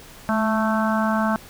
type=harmonic tone with a mistuned harmonic; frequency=220.1 Hz; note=A3; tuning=1 cent sharp; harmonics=1 / 3 / 4 / 5 / 6 / 7; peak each=-21 / -26 / -27 / -28 / -29 / -29 dBFS; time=0.29-1.36 s; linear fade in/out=0 ms; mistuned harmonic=1; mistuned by=-31 cents; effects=pink hiss -44 dBFS RMS until 1.49 s